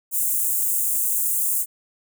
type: high-pass noise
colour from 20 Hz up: white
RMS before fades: -22 dBFS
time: 0.11-1.66 s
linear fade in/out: 50 ms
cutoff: 7300 Hz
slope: 48 dB/octave
effects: none